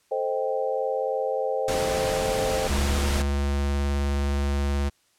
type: chord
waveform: sine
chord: A half-diminished seventh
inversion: none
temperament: equal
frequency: 440 / 523.3 / 622.3 / 784 Hz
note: A4 / C5 / Eb5 / G5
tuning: 0 / 0 / 0 / 0 cents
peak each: -30 / -26 / -32 / -31 dBFS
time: 0.11-2.68 s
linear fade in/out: 10 ms
type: noise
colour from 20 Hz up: pink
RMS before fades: -29 dBFS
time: 1.68-3.22 s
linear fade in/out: 2 ms
type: tone with vibrato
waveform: square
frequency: 70.5 Hz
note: C#2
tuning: 30 cents sharp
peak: -23 dBFS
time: 2.69-4.9 s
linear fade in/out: 20 ms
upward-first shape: sine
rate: 19 Hz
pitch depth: 15 cents each way
effects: white hiss -65 dBFS RMS until 5.18 s + low-pass 10000 Hz 12 dB/octave